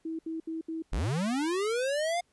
sine tone bursts, 323.6 Hz, E4, 32 cents flat, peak -32 dBFS, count 4, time 0.05-0.823 s, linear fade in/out 5 ms, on 140 ms, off 71 ms
square linear sweep, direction up, 32.69 to 716 Hz, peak -28 dBFS, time 0.92-2.21 s, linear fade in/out 10 ms
effects pink hiss -71 dBFS RMS until 2.32 s + resampled to 24000 Hz

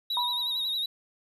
triangle tone with vibrato, 3816 Hz, A#7, 40 cents sharp, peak -26 dBFS, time 0.1-0.86 s, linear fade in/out 5 ms, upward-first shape sine, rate 11 Hz, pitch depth 59 cents each way
sine tone with exponential decay, 974 Hz, B5, 24 cents flat, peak -25 dBFS, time 0.17-0.77 s, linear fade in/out 1 ms, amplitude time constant 130 ms
effects none

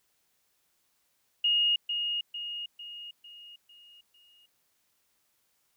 sine tone with echo, 2860 Hz, F7, 41 cents sharp, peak -22 dBFS, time 1.44-1.76 s, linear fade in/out 5 ms, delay 450 ms, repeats 6, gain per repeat -6 dB, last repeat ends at 4.46 s, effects white hiss -73 dBFS RMS until 5.76 s

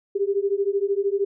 sine beating tone pair, 392 / 405 Hz, G4 / G#4, 0 / -43 cents, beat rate 13 Hz, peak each -23 dBFS, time 0.15-1.25 s, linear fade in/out 10 ms, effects none

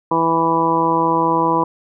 harmonic tone, 164.81 Hz, E3, in tune, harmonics 1 / 2 / 3 / 4 / 5 / 6 / 7, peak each -26 / -20 / -22 / -28 / -24 / -16 / -27 dBFS, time 0.11-1.64 s, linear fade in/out 5 ms, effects none

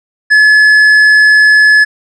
triangle tone with tanh clipping, 1712 Hz, A6, 48 cents flat, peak -4 dBFS, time 0.3-1.85 s, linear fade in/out 20 ms, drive 10 dB, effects none

